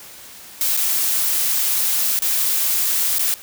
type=noise with dropouts; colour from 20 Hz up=blue; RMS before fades=-19 dBFS; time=0.61-3.34 s; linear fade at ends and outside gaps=0 ms; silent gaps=0.767-0.773 / 2.19-2.222 / 3.184-3.194 s; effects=white hiss -40 dBFS RMS until 3.42 s